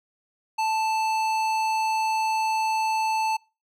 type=tone with tanh clipping; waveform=sine; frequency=880 Hz; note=A5; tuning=in tune; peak=-24 dBFS; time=0.58-3.37 s; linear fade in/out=10 ms; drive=17 dB; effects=noise-tail reverb RT60 0.3 s tail -25 dB re dry